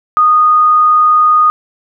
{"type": "tone", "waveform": "sine", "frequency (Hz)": 1235, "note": "D#6", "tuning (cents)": -13, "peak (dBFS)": -5, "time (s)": [0.17, 1.5], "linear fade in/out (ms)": 0, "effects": []}